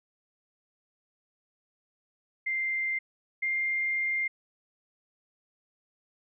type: tone pair in turn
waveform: sine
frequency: 2093 / 2108 Hz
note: C7 / C7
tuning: 0 / +12 cents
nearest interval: unison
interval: 12 cents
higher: second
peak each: -27 / -26 dBFS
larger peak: second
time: 2.46-2.99 / 3.42-4.28 s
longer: second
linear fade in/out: 10 ms
effects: none